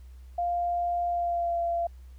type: tone with pitch glide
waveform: sine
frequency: 698.5 to 684.5 Hz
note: F5 to F5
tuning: 0 to -35 cents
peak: -25 dBFS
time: 0.38-1.87 s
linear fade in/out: 5 ms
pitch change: -35 cents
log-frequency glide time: 1.08-1.59 s
effects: added 63 Hz sine -44 dBFS peak until 2.18 s + pink hiss -66 dBFS RMS until 2.18 s